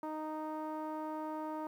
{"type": "tone with low-pass filter", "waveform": "sawtooth", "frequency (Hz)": 310, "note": "D#4", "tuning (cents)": -6, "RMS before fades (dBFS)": -40, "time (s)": [0.03, 1.67], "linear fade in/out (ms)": 2, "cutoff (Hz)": 1000, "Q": 3, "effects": ["11-bit"]}